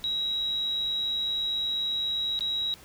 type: tone with dropouts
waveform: sine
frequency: 3852 Hz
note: B7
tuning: 44 cents flat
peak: -26 dBFS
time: 0.04-2.74 s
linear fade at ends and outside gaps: 0 ms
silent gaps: 2.391-2.408 s
effects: pink hiss -51 dBFS RMS until 2.84 s